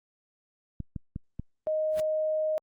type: clicks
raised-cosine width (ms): 5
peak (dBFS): -22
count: 4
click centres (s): 0.803 / 0.962 / 1.161 / 1.396
type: tone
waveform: sine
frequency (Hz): 622.3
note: D#5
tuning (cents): 0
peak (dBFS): -25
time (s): 1.67-2.58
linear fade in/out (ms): 0
type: noise with exponential growth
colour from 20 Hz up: pink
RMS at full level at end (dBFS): -36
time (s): 1.89-2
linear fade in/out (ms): 0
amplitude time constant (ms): 22
effects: Opus 48 kbps